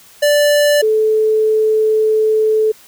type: tone pair in turn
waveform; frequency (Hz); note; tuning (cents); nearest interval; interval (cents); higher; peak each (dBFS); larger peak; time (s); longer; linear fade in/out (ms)
square / sine; 586 / 434.9; D5 / A4; -4 / -20; perfect fourth; 516; first; -10; neither; 0.22-0.82 / 0.82-2.72; second; 10
effects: white hiss -44 dBFS RMS until 2.87 s